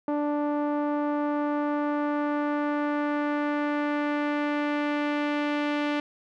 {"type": "tone with low-pass filter sweep", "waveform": "sawtooth", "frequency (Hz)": 293.7, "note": "D4", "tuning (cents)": 0, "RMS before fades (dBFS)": -27, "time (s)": [0.08, 6], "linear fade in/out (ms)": 2, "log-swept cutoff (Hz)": [880, 2800], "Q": 1.3, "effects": []}